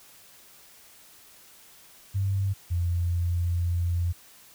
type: tone pair in turn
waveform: sine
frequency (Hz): 97.7 / 86.72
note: G2 / F2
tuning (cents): -5 / -12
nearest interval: major second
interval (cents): 207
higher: first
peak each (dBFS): -23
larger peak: neither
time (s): 2.14-2.54 / 2.7-4.13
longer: second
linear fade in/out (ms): 20
effects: white hiss -53 dBFS RMS until 4.54 s